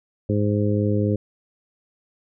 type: harmonic tone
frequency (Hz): 103.83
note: G#2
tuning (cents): 0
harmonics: 1 / 2 / 3 / 4 / 5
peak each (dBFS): -21 / -24 / -26 / -27 / -28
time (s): 0.29-1.16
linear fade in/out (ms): 5
effects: none